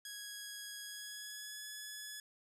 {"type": "tone with pitch glide", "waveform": "10% pulse", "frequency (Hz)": [1661.2, 1702], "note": ["G#6", "G#6"], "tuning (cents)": [0, 42], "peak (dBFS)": -36, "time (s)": [0.05, 2.2], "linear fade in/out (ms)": 2, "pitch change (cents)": 42, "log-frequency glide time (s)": [0.83, 1.64], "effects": []}